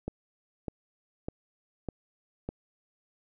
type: click train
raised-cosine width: 2 ms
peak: -20 dBFS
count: 5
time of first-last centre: 0.08-2.49 s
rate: 1.66 Hz
effects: none